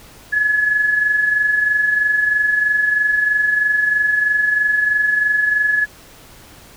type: tone with amplitude modulation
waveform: sine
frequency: 1700 Hz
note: G#6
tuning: 40 cents sharp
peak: -11 dBFS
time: 0.32-5.86 s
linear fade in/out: 20 ms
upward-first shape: sine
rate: 23.1 Hz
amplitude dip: 50%
effects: pink hiss -43 dBFS RMS until 6.76 s